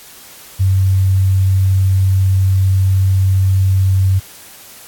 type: tone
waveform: sine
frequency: 95.2 Hz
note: F#2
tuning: 50 cents sharp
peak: -9 dBFS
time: 0.59-4.2 s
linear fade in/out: 20 ms
effects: white hiss -38 dBFS RMS until 4.87 s + AAC 64 kbps

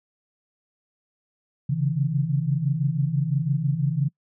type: tone cluster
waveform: sine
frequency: 134.8 / 140.8 / 162.2 Hz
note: C#3 / C#3 / E3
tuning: -48 / +27 / -28 cents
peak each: -25 dBFS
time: 1.69-4.09 s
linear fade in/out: 10 ms
effects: noise-tail reverb RT60 0.1 s tail -25 dB re dry

